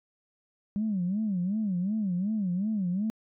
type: tone with vibrato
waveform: sine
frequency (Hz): 196.7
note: G3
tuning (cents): +6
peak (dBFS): -25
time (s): 0.76-3.1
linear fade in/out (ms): 0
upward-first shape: sine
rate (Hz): 2.7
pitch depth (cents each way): 200
effects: tanh soft clip ceiling -21 dBFS